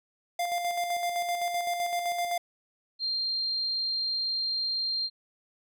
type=tone with tremolo; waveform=square; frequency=698.5 Hz; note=F5; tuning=in tune; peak=-27 dBFS; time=0.39-2.38 s; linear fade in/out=5 ms; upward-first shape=square; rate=7.8 Hz; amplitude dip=40%
type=tone; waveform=sine; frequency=4186 Hz; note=C8; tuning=in tune; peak=-27 dBFS; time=2.99-5.1 s; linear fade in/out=50 ms
effects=none